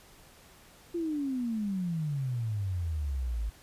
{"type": "exponential sweep", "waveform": "sine", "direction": "down", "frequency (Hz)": [349.2, 51.91], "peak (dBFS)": -29, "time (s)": [0.94, 3.5], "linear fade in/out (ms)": 10, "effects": ["pink hiss -56 dBFS RMS until 3.62 s", "resampled to 32000 Hz"]}